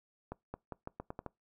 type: accelerating click train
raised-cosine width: 1 ms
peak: -26 dBFS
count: 8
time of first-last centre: 0.32-1.263 s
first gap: 220 ms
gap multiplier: 0.83
effects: noise-tail reverb RT60 0.2 s tail -24 dB re dry